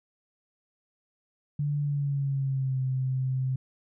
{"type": "tone with pitch glide", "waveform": "sine", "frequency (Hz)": [145.7, 130.56], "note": ["D3", "C3"], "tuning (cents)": [-13, -3], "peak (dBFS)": -25, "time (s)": [1.59, 3.56], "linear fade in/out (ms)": 5, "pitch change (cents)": -190, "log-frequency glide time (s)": [1.8, 2.8], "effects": []}